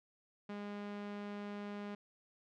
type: tone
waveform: sawtooth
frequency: 204.8 Hz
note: G#3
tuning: 24 cents flat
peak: -38 dBFS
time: 0.49-1.95 s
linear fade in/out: 5 ms
effects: low-pass 3000 Hz 12 dB/octave